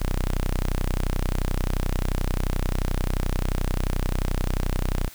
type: tone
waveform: sawtooth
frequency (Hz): 31.41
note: B0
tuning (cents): +30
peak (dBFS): -18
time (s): 0-5.09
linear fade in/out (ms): 20
effects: white hiss -46 dBFS RMS until 5.14 s